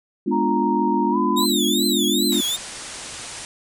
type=chord; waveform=sine; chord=G# diminished seventh; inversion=none; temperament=equal; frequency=207.7 / 246.9 / 293.7 / 349.2 Hz; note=G#3 / B3 / D4 / F4; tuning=0 / 0 / 0 / 0 cents; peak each=-24 dBFS; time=0.26-2.41 s; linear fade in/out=10 ms
type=tone with pitch glide; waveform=sine; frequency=932.3 to 1005 Hz; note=A#5 to B5; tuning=0 to +30 cents; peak=-21 dBFS; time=0.31-1.46 s; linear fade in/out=20 ms; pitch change=+130 cents; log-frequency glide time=1.11-1.17 s
type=tone with vibrato; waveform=sawtooth; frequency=3687 Hz; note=A#7; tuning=20 cents flat; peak=-18 dBFS; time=1.36-2.57 s; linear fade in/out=20 ms; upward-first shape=triangle; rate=2.5 Hz; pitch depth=200 cents each way
type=low-pass noise; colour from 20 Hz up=white; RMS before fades=-35 dBFS; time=2.32-3.45 s; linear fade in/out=0 ms; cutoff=9900 Hz; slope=96 dB/octave
effects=none